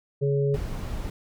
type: harmonic tone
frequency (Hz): 140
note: C#3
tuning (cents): +18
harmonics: 1 / 3 / 4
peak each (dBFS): -23 / -24 / -35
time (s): 0.21-0.57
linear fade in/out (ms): 20
type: noise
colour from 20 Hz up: brown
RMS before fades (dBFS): -31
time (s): 0.54-1.1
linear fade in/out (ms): 2
effects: none